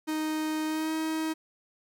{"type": "tone with pitch glide", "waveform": "45% pulse", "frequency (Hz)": [311.1, 317.1], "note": ["D#4", "D#4"], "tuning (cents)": [0, 33], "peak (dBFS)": -28, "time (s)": [0.07, 1.34], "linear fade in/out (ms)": 20, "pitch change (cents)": 33, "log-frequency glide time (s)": [0.66, 0.93], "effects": ["10-bit"]}